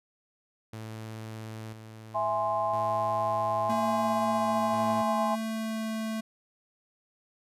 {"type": "tone with tremolo", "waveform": "sawtooth", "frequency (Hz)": 110.4, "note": "A2", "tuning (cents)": 6, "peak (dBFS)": -34, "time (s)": [0.73, 5.02], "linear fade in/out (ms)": 5, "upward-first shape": "square", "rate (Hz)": 0.5, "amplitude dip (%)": 50}
{"type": "chord", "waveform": "sine", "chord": "E augmented", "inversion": "none", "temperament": "equal", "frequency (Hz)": [659.3, 830.6, 1046.5], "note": ["E5", "G#5", "B#5"], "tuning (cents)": [0, 0, 0], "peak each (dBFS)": -30, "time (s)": [2.14, 5.36], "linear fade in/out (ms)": 20}
{"type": "tone with pitch glide", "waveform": "square", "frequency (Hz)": [226.2, 220.7], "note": ["A3", "A3"], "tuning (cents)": [48, 5], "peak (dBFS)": -31, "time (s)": [3.69, 6.21], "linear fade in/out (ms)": 10, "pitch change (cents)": -43, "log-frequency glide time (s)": [3.86, 5.88]}
{"effects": ["resampled to 32000 Hz"]}